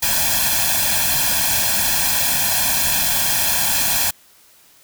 white noise with comb filter, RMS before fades -18 dBFS, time 0.02-4.11 s, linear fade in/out 10 ms, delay 1.2 ms, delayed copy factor +1, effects white hiss -51 dBFS RMS until 4.83 s

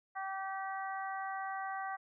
harmonic tone, 386.3 Hz, G4, 25 cents flat, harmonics 2 / 3 / 4 / 5, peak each -39 / -43 / -45 / -47 dBFS, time 0.15-1.97 s, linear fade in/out 20 ms, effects none

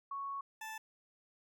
sine / 20% pulse tone pair in turn, 1108.7 / 877.7 Hz, C#6 / A5, 0 / -5 cents, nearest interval major third, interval 405 cents, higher first, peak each -38 / -38 dBFS, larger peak neither, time 0.11-0.41 / 0.61-0.78 s, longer first, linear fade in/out 5 ms, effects none

